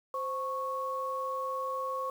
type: tone pair together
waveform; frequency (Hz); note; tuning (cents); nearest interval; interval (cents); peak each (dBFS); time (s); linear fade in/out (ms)
sine; 521.3 / 1104; C5 / C#6; -6 / -7; octave + minor second; 1299; -36 / -33; 0.14-2.1; 2
effects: 9-bit